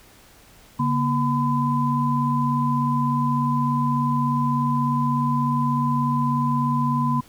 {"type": "tone cluster", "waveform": "sine", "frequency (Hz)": [141.9, 238.5, 1010], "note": ["C#3", "A#3", "B5"], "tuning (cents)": [41, 40, 39], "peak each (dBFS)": -23, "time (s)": [0.79, 7.21], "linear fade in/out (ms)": 10, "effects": ["pink hiss -51 dBFS RMS until 7.28 s"]}